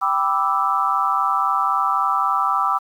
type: chord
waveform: sine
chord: E minor seventh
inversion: first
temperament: equal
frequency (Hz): 784 / 987.8 / 1174.7 / 1318.5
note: G5 / B5 / D6 / E6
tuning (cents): 0 / 0 / 0 / 0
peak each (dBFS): -24 / -24 / -20 / -22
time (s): 0.01-2.79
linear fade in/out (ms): 20
effects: 8-bit